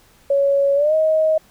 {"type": "tone with pitch glide", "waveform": "sine", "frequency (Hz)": [558, 630], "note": ["C#5", "D#5"], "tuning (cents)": [11, 21], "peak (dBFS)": -13, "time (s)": [0.3, 1.38], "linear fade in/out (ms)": 5, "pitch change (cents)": 210, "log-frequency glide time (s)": [0.75, 0.94], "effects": ["pink hiss -53 dBFS RMS until 1.5 s"]}